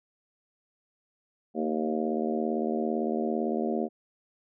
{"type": "harmonic tone with a mistuned harmonic", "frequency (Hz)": 77.78, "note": "D#2", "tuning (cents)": 0, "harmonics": [3, 4, 5, 6, 7, 8, 9], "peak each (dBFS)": [-30, -34, -32, -38, -36, -38, -36], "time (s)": [1.54, 3.89], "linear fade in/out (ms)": 50, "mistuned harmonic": 3, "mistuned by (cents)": -33, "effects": []}